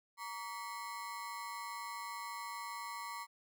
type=ring-modulated tone; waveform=35% pulse; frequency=1039 Hz; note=C6; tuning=12 cents flat; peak=-37 dBFS; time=0.17-3.27 s; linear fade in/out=50 ms; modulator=103 Hz; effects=none